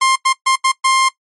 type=tone bursts at uneven times; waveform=sawtooth; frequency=1057 Hz; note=C6; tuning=17 cents sharp; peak=-7 dBFS; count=5; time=0.01-0.16 / 0.25-0.33 / 0.46-0.56 / 0.64-0.72 / 0.84-1.09 s; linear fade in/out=10 ms; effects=noise-tail reverb RT60 0.1 s tail -19 dB re dry + MP3 48 kbps